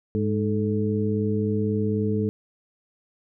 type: harmonic tone with a mistuned harmonic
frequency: 103.83 Hz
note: G#2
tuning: in tune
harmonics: 1 / 2 / 3 / 4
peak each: -26 / -25 / -31 / -27 dBFS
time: 0.15-2.29 s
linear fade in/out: 0 ms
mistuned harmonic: 4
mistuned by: +76 cents
effects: none